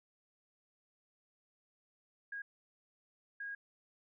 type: tone bursts at uneven times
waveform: sine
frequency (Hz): 1637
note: G#6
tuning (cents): -25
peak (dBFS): -40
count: 2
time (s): 2.32-2.42 / 3.4-3.55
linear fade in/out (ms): 5
effects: none